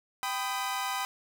sawtooth chord, G augmented, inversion none, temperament equal with one note detuned, 784 / 1002.1 / 1244.5 Hz, G5 / B5 / D#6, 0 / +25 / 0 cents, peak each -31 / -30 / -33 dBFS, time 0.23-1.05 s, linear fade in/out 0 ms, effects none

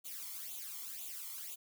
blue noise with flanger, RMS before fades -45 dBFS, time 0.04-1.56 s, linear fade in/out 20 ms, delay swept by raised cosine 0.28 to 0.95 ms, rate 2 Hz, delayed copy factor +0.8, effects none

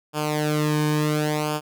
sawtooth tone with flanger, 151.3 Hz, D#3, 48 cents flat, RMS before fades -23 dBFS, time 0.13-1.61 s, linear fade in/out 50 ms, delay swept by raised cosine 0.5 to 1.5 ms, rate 0.7 Hz, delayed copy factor -0.8, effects none

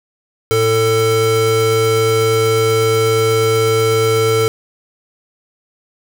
square tone pair together, 112 / 445.9 Hz, A2 / A4, +31 / +23 cents, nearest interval 2 octaves, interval 2392 cents, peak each -19 / -13 dBFS, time 0.51-4.48 s, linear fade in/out 0 ms, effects none

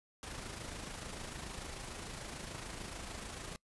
pink noise with amplitude modulation, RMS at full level -43 dBFS, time 0.23-3.56 s, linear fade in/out 0 ms, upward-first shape sine, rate 26.8 Hz, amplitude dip 45%, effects noise-tail reverb RT60 0.1 s tail -23 dB re dry + resampled to 24000 Hz

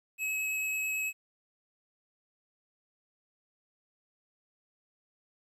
square tone with vibrato, 2568 Hz, E7, 46 cents flat, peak -31 dBFS, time 0.18-1.13 s, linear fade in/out 50 ms, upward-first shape triangle, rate 9.1 Hz, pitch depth 8 cents each way, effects 11-bit

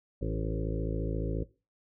harmonic tone with a mistuned harmonic, 54.4 Hz, A1, 19 cents flat, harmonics 1 / 2 / 3 / 5 / 6 / 7 / 8 / 9 / 10, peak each -33 / -36 / -38 / -40 / -41 / -41 / -42 / -43 / -43 dBFS, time 0.21-1.44 s, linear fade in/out 10 ms, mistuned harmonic 8, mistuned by +17 cents, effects noise-tail reverb RT60 0.3 s tail -19 dB re dry

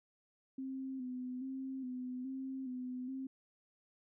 sine tone with vibrato, 258.5 Hz, C4, 21 cents flat, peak -39 dBFS, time 0.58-3.27 s, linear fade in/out 5 ms, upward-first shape square, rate 1.2 Hz, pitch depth 43 cents each way, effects none

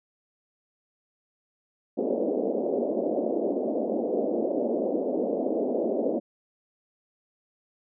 white band-pass noise, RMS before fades -27 dBFS, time 1.97-6.2 s, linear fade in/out 20 ms, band 220 to 620 Hz, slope 48 dB/octave, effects none

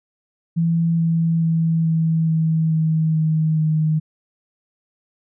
sine tone with pitch steps, 166.5 / 164.97 / 163.45 / 161.95 / 160.46 / 158.98 / 157.52 / 156.07 Hz, E3 / E3 / E3 / E3 / E3 / D#3 / D#3 / D#3, +18 / +2 / -14 / -30 / -46 / +38 / +22 / +6 cents, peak -15 dBFS, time 0.56-4 s, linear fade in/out 20 ms, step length 430 ms, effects none

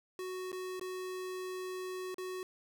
square tone with dropouts, 370 Hz, F#4, in tune, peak -39 dBFS, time 0.19-2.43 s, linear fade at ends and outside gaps 1 ms, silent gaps 0.518-0.528 / 0.796-0.812 / 2.144-2.182 s, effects none

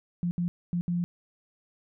sine tone bursts at uneven times, 174.3 Hz, F3, 3 cents flat, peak -25 dBFS, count 4, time 0.23-0.31 / 0.38-0.48 / 0.73-0.81 / 0.88-1.04 s, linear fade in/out 0 ms, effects none

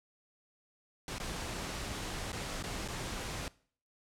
pink noise with dropouts, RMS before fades -39 dBFS, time 1.08-3.48 s, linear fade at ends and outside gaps 1 ms, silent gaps 1.183-1.2 / 2.319-2.329 / 2.626-2.638 / 2.878-2.885 s, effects noise-tail reverb RT60 0.5 s tail -21 dB re dry + low-pass 9000 Hz 12 dB/octave

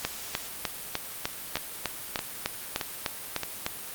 two click trains, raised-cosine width 0.2 ms, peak -9 / -12 dBFS, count 13 / 4, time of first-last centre 0.05-3.664 / 1.57-3.433 s, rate 3.32 / 1.61 Hz, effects white hiss -39 dBFS RMS until 3.94 s + Opus 48 kbps

